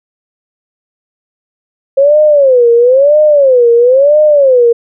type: tone with vibrato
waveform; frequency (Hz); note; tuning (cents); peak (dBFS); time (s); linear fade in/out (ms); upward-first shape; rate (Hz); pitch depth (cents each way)
sine; 534; C5; +35; -3; 1.97-4.73; 10; sine; 1; 230
effects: none